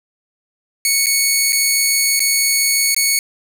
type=tone with dropouts; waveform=10% pulse; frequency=2217 Hz; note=C#7; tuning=in tune; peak=-4 dBFS; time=0.85-3.19 s; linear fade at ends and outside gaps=1 ms; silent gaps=1.06-1.067 / 1.523-1.529 / 2.194-2.203 / 2.946-2.964 s; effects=none